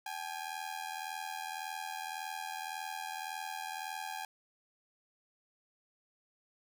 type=ring-modulated tone; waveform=sawtooth; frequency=815 Hz; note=G#5; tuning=33 cents flat; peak=-32 dBFS; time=0.06-4.25 s; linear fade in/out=2 ms; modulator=40.9 Hz; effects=none